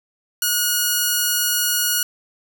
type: tone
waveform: 5% pulse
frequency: 1449 Hz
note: F#6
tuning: 37 cents flat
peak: -6 dBFS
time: 0.42-2.03 s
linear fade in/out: 2 ms
effects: none